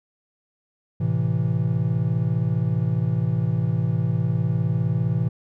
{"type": "chord", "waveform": "triangle", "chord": "A minor", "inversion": "none", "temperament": "equal with one note detuned", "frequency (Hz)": [110, 129.68, 164.81], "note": ["A2", "C3", "E3"], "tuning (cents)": [0, -15, 0], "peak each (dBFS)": -22, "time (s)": [1, 5.29], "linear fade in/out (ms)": 10, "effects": []}